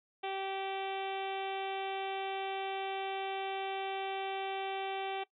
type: harmonic tone with a mistuned harmonic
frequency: 387.5 Hz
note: G4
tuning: 20 cents flat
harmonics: 1 / 2 / 3 / 4 / 5 / 6 / 7 / 8 / 9 / 10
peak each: -40 / -37 / -49 / -51 / -52 / -47 / -49 / -49 / -51 / -61 dBFS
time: 0.23-5.24 s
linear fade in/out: 10 ms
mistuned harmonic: 10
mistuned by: -29 cents
effects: noise-tail reverb RT60 0.1 s tail -20 dB re dry